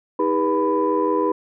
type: tone cluster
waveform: sine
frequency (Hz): 316.1 / 402.5 / 487.8 / 997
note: D#4 / G4 / B4 / B5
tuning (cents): +27 / +46 / -21 / +16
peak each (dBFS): -22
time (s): 0.19-1.32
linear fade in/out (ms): 5
effects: tanh soft clip ceiling -8 dBFS